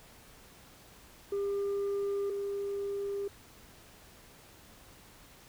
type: tone pair in turn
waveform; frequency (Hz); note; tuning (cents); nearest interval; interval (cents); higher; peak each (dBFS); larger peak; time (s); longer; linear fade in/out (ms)
sine; 400.4 / 400.4; G4 / G4; +37 / +37; unison; 0; neither; -27 / -31; first; 1.32-2.3 / 2.3-3.28; neither; 5
effects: tanh soft clip ceiling -29 dBFS + pink hiss -56 dBFS RMS until 5.48 s